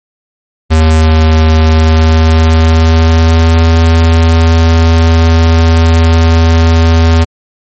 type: tone with pitch glide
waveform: square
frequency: 79.5 to 82.07 Hz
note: D#2 to E2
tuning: +38 to -7 cents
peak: -4 dBFS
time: 0.7-7.25 s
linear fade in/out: 20 ms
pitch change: +55 cents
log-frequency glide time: 1.65-3.69 s
effects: MP3 32 kbps

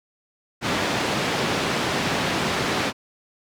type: band-pass noise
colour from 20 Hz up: pink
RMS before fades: -24 dBFS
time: 0.61-2.93 s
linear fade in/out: 50 ms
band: 150 to 4500 Hz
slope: 12 dB/octave
effects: none

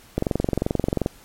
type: click train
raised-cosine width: 2 ms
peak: -7 dBFS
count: 21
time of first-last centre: 0.18-1.061 s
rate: 22.7 Hz
effects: pink hiss -50 dBFS RMS until 1.24 s + MP3 64 kbps

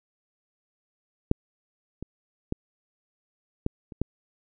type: clicks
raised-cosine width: 3 ms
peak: -6 / -22 / -14 / -12 / -28 / -12 dBFS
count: 6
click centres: 1.314 / 2.026 / 2.524 / 3.664 / 3.922 / 4.016 s
effects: none

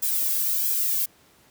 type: noise with flanger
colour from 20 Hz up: violet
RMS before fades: -24 dBFS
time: 0.02-1.06 s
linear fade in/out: 10 ms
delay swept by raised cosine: 1.2 to 1.84 ms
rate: 1.5 Hz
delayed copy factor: +0.7
effects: pink hiss -57 dBFS RMS until 1.5 s + high-pass 80 Hz 12 dB/octave

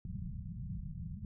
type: low-pass noise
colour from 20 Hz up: white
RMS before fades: -42 dBFS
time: 0.05-1.25 s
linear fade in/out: 2 ms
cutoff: 200 Hz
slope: 96 dB/octave
effects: none

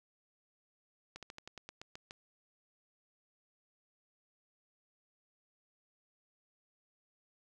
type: slowing click train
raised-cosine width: 0.2 ms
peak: -29 dBFS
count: 10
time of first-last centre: 1.16-2.109 s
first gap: 67 ms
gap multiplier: 1.11
effects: none

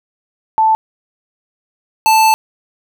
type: tone pair in turn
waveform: sine / square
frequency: 880 / 880 Hz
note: A5 / A5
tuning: 0 / 0 cents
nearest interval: unison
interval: 0 cents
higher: neither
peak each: -8 dBFS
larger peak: neither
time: 0.58-0.75 / 2.06-2.34 s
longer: second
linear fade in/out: 0 ms
effects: none

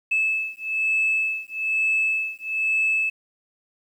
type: beating tone pair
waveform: sine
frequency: 2611 / 2612.1 Hz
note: E7 / E7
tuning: -17 / -16 cents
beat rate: 1.1 Hz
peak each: -23 dBFS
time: 0.11-3.1 s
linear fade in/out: 10 ms
effects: tanh soft clip ceiling -14 dBFS + 9-bit

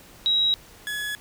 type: tone pair in turn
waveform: sine / 30% pulse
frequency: 3847 / 1692.5 Hz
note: B7 / G#6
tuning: -46 / +32 cents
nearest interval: octave + major second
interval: 1422 cents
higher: first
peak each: -18 / -25 dBFS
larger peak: first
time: 0.26-0.54 / 0.87-1.15 s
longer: neither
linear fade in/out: 0 ms
effects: pink hiss -49 dBFS RMS until 1.2 s

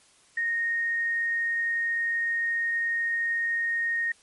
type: tone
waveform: sine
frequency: 1856 Hz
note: A#6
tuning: 8 cents flat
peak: -24 dBFS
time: 0.37-4.12 s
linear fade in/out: 5 ms
effects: white hiss -59 dBFS RMS until 4.22 s + MP3 48 kbps

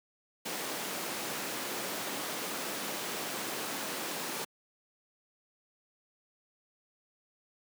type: high-pass noise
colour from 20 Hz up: pink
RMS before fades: -37 dBFS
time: 0.45-4.45 s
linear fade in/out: 10 ms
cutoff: 230 Hz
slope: 12 dB/octave
effects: high-pass 150 Hz 12 dB/octave

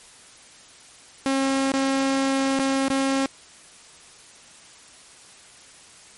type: tone with dropouts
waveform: sawtooth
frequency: 270.1 Hz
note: C#4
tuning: 45 cents flat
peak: -16 dBFS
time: 1.26-3.26 s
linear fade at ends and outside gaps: 0 ms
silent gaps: 1.718-1.738 / 2.589-2.595 / 2.883-2.902 s
effects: white hiss -48 dBFS RMS until 6.17 s + MP3 48 kbps

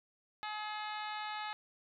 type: harmonic tone with a mistuned harmonic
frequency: 424.4 Hz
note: G#4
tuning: 38 cents sharp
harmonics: 2 / 3 / 4 / 5 / 6 / 7 / 8 / 9 / 10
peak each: -41 / -45 / -47 / -49 / -51 / -52 / -53 / -54 / -55 dBFS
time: 0.43-1.53 s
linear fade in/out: 0 ms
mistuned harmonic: 8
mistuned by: +66 cents
effects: none

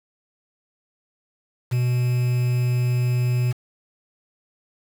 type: tone with quantisation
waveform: triangle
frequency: 123.47 Hz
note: B2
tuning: in tune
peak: -16 dBFS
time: 1.71-3.53 s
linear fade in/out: 20 ms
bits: 6
effects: none

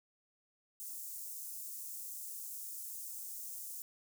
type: high-pass noise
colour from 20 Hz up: white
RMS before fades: -45 dBFS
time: 0.8-3.82 s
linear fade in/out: 0 ms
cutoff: 6900 Hz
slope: 24 dB/octave
effects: none

